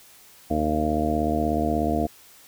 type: harmonic tone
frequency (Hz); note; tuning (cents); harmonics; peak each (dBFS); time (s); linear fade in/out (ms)
76.6; D#2; -27; 1 / 2 / 3 / 4 / 5 / 6 / 7 / 8 / 9; -29 / -35 / -27 / -27 / -36 / -31 / -36 / -34 / -26; 0.5-2.07; 10
effects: white hiss -51 dBFS RMS until 2.47 s